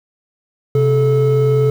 triangle tone pair together, 130.81 / 433.4 Hz, C3 / A4, 0 / -26 cents, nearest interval octave + major sixth, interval 2074 cents, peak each -11 dBFS, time 0.75-1.7 s, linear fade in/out 2 ms, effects tanh soft clip ceiling -1 dBFS + 7-bit

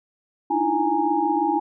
sine tone cluster, 296.5 / 312.6 / 338.7 / 828 / 927 Hz, D4 / D#4 / E4 / G#5 / A#5, +17 / +8 / +47 / -5 / -10 cents, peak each -29 / -26 / -26 / -21 / -29 dBFS, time 0.5-1.6 s, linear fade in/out 10 ms, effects none

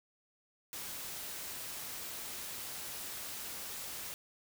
white noise, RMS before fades -43 dBFS, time 0.73-4.14 s, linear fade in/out 0 ms, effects none

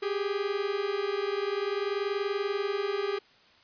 45% pulse tone pair together, 392 / 412.5 Hz, G4 / G#4, 0 / -12 cents, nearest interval minor second, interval 88 cents, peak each -31 / -31 dBFS, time 0.02-3.19 s, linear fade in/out 10 ms, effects white hiss -59 dBFS RMS until 3.63 s + resampled to 11025 Hz

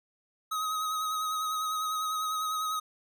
square tone with vibrato, 1264 Hz, D#6, 27 cents sharp, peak -30 dBFS, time 0.51-2.8 s, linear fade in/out 10 ms, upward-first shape sine, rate 10 Hz, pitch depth 25 cents each way, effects none

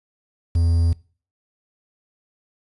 triangle tone with quantisation, 84 Hz, E2, 33 cents sharp, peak -13 dBFS, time 0.55-0.93 s, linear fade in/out 5 ms, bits 7, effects noise-tail reverb RT60 0.4 s tail -22 dB re dry + resampled to 24000 Hz

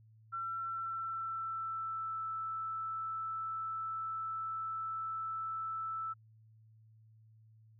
sine tone with pitch glide, 1349 to 1319 Hz, E6 to E6, +40 to +1 cents, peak -36 dBFS, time 0.32-6.14 s, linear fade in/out 20 ms, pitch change -39 cents, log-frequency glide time 0.54-2.23 s, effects added 110 Hz sine -59 dBFS peak until 7.79 s

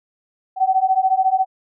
sine beating tone pair, 752 / 766 Hz, F#5 / G5, +28 / -40 cents, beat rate 14 Hz, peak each -17 dBFS, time 0.56-1.46 s, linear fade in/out 50 ms, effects none

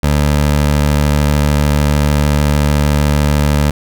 20% pulse tone, 73.42 Hz, D2, in tune, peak -5 dBFS, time 0.03-3.71 s, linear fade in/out 5 ms, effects none

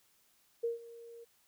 sine tone with ADSR envelope, 466.2 Hz, A#4, in tune, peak -29 dBFS, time 0.63-1.25 s, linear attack 13 ms, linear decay 140 ms, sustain -19 dB, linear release 18 ms, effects white hiss -70 dBFS RMS until 1.47 s

